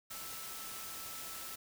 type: tone in noise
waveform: sine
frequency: 1318.5 Hz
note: E6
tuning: in tune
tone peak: -53 dBFS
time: 0.1-1.56 s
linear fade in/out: 10 ms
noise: white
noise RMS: -45 dBFS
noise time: 0.1-1.56 s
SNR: -11 dB
effects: none